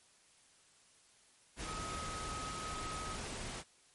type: tone in noise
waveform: sine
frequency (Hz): 1268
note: D#6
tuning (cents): +32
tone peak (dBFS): -43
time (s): 1.64-3.18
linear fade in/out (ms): 50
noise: pink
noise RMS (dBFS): -43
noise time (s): 1.56-3.64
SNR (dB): -3
effects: white hiss -66 dBFS RMS until 3.94 s + MP3 48 kbps